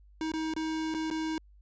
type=tone with dropouts; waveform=square; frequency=317.1 Hz; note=D#4; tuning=33 cents sharp; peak=-31 dBFS; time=0.21-1.38 s; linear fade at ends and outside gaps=1 ms; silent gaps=0.318-0.337 / 0.538-0.564 / 0.941-0.947 / 1.102-1.111 s; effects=added 50 Hz sine -54 dBFS peak until 1.61 s + resampled to 16000 Hz